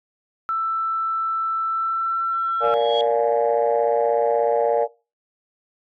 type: tone with pitch glide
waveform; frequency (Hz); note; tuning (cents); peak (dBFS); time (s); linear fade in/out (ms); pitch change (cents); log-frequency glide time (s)
sine; 1327 to 1346.3; E6 to E6; +11 to +36; -20; 0.49-2.74; 0; +25; 1.67-2.22
type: tone with exponential growth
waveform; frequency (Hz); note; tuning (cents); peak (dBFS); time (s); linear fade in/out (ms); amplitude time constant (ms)
sine; 3308; G#7; -8; -21; 2.32-3.01; 1; 150
type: chord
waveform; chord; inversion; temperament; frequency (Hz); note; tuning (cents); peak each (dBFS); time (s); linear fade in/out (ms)
sine; Bb dominant seventh; none; just; 466.2 / 582.7 / 699.2 / 839.1; Bb4 / D5 / F5 / Ab5; 0 / -14 / +2 / +18; -19 / -20 / -23 / -24; 2.6-4.88; 50
effects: noise-tail reverb RT60 0.3 s tail -21 dB re dry + tanh soft clip ceiling -9 dBFS